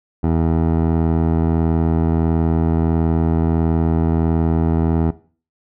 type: tone with low-pass filter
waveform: 15% pulse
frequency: 81.5 Hz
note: E2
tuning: 19 cents flat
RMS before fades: -17 dBFS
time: 0.23-5.11 s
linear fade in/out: 10 ms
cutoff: 760 Hz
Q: 0.81
effects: noise-tail reverb RT60 0.4 s tail -17 dB re dry